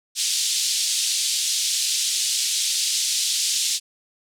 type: band-pass noise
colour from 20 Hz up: pink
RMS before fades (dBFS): -23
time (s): 0.15-3.8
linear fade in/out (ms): 50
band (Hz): 3500 to 9200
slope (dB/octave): 24
effects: none